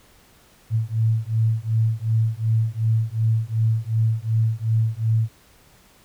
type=beating tone pair; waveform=sine; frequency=110.5 / 113.2 Hz; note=A2 / A2; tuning=+8 / +50 cents; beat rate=2.7 Hz; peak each=-21 dBFS; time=0.7-5.29 s; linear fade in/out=50 ms; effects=pink hiss -54 dBFS RMS until 6.04 s